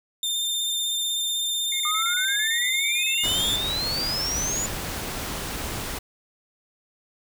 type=tone with vibrato; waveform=sawtooth; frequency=3605 Hz; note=A7; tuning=41 cents sharp; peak=-21 dBFS; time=0.23-3.56 s; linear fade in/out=2 ms; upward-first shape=sine; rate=16 Hz; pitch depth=15 cents each way
type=tone bursts; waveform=triangle; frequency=2141 Hz; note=C7; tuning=39 cents sharp; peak=-29 dBFS; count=14; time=1.72-3.257 s; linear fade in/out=2 ms; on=81 ms; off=31 ms
type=exponential sweep; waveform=sine; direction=up; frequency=1200 to 7040 Hz; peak=-25 dBFS; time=1.85-4.66 s; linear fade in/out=2 ms
type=noise; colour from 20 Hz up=pink; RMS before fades=-31 dBFS; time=3.23-5.99 s; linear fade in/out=10 ms
effects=none